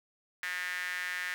sawtooth tone with high-pass filter, 180 Hz, F#3, 47 cents flat, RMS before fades -36 dBFS, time 0.43-1.34 s, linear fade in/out 0 ms, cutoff 1800 Hz, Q 5.9, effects none

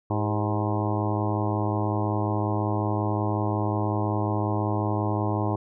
harmonic tone with a mistuned harmonic, 105.5 Hz, G#2, 28 cents sharp, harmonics 1 / 2 / 3 / 4 / 5 / 6 / 7 / 8 / 9 / 10, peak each -26 / -33 / -30 / -34 / -37 / -35 / -35 / -35 / -35 / -37 dBFS, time 0.1-5.56 s, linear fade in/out 5 ms, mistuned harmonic 4, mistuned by -67 cents, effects none

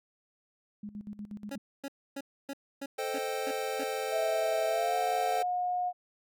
sine tone with tremolo, 207.7 Hz, G#3, in tune, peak -37 dBFS, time 0.83-1.58 s, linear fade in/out 5 ms, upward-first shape square, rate 8.3 Hz, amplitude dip 80%
25% pulse tone bursts, 277.2 Hz, C#4, in tune, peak -32 dBFS, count 8, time 1.51-3.838 s, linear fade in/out 5 ms, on 46 ms, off 280 ms
square chord, A half-diminished seventh, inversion none, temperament equal, 440 / 523.3 / 622.3 / 784 Hz, A4 / C5 / Eb5 / G5, 0 / 0 / 0 / 0 cents, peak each -37 / -37 / -42 / -38 dBFS, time 2.98-5.43 s, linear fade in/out 10 ms
sine tone with pitch glide, 653 to 720.4 Hz, E5 to F#5, -17 to -46 cents, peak -28 dBFS, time 4.1-5.93 s, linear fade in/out 50 ms, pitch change +171 cents, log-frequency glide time 4.68-4.97 s
effects none

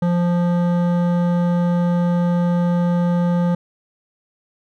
sine tone with hard clipping, 174.61 Hz, F3, in tune, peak -17 dBFS, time 0.02-3.55 s, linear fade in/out 5 ms, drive 13 dB, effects none

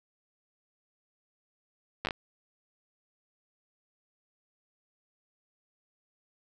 slowing click train, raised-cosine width 0.3 ms, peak -15 dBFS, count 5, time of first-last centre 2.05-2.108 s, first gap 9 ms, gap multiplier 1.33, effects none

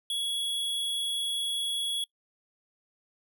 square tone, 3355 Hz, G#7, 17 cents sharp, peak -29 dBFS, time 0.1-2.04 s, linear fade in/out 2 ms, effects noise-tail reverb RT60 0.1 s tail -23 dB re dry

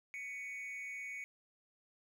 triangle tone with amplitude modulation, 2233 Hz, C#7, 12 cents sharp, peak -37 dBFS, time 0.14-1.24 s, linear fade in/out 0 ms, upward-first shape sine, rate 237 Hz, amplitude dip 70%, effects none

